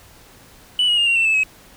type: tone with pitch steps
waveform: sine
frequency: 2968 / 2895 / 2824 / 2755 / 2687 / 2621 / 2557 Hz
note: F#7 / F#7 / F7 / F7 / E7 / E7 / D#7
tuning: +5 / -38 / +19 / -24 / +33 / -11 / +47 cents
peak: -12 dBFS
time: 0.79-1.434 s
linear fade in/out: 2 ms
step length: 92 ms
effects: tanh soft clip ceiling -12 dBFS + pink hiss -47 dBFS RMS until 1.76 s